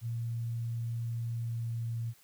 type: tone with pitch glide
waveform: sine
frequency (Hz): 116.54 to 115.8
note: A#2 to A#2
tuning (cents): 0 to -11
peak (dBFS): -32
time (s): 0.01-2.14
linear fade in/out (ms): 50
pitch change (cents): -11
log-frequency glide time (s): 1.39-1.69
effects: white hiss -62 dBFS RMS until 2.23 s